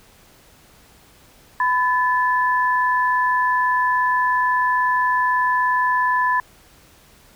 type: tone pair together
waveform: sine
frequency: 1000.6 / 1737 Hz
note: B5 / A6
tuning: +22 / -23 cents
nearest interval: minor seventh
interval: 955 cents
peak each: -17 / -21 dBFS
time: 1.6-6.4 s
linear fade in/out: 2 ms
effects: pink hiss -51 dBFS RMS until 7.35 s